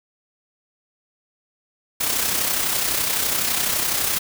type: noise with amplitude modulation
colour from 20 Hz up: white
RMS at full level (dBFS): -20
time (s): 2-4.19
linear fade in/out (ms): 10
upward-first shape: sine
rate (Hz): 31.9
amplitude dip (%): 45
effects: none